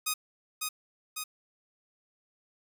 5% pulse tone with echo, 1247 Hz, D#6, 3 cents sharp, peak -16 dBFS, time 0.06-0.14 s, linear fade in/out 10 ms, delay 550 ms, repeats 2, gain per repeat -3 dB, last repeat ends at 1.24 s, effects none

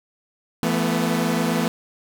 sawtooth chord, E suspended fourth, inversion none, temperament equal with one note detuned, 168.28 / 220 / 246.9 Hz, E3 / A3 / B3, +36 / 0 / 0 cents, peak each -20 dBFS, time 0.63-1.68 s, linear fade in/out 0 ms, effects none

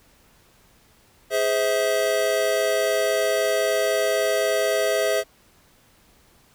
square chord, Ab augmented, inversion none, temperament just, 415.3 / 519.1 / 648.9 Hz, Ab4 / C5 / E5, 0 / -14 / -27 cents, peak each -26 / -26 / -23 dBFS, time 1.3-5.24 s, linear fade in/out 50 ms, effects pink hiss -57 dBFS RMS until 6.54 s

